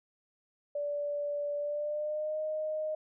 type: tone with pitch glide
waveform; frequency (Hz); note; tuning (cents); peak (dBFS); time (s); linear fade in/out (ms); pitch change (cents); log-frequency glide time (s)
sine; 581 to 619.1; D5 to D#5; -19 to -9; -31; 0.75-2.95; 5; +110; 1.57-2.39
effects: none